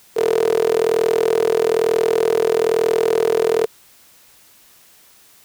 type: tone with high-pass filter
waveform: 15% pulse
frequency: 41.1 Hz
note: E1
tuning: 4 cents flat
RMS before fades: -17 dBFS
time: 0.16-3.66 s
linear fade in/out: 10 ms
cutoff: 450 Hz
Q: 9.8
effects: white hiss -50 dBFS RMS until 5.44 s